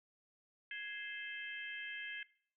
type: harmonic tone with a mistuned harmonic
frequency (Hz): 523.3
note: C5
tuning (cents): 0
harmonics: 3 / 4 / 5 / 6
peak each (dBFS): -45 / -47 / -49 / -51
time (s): 0.71-2.23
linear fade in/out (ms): 2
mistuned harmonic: 3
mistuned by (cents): +100
effects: noise-tail reverb RT60 0.5 s tail -19 dB re dry